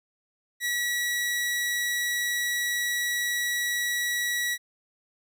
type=tone; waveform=sawtooth; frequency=1933 Hz; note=B6; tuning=38 cents flat; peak=-22 dBFS; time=0.6-4.58 s; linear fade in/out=50 ms; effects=none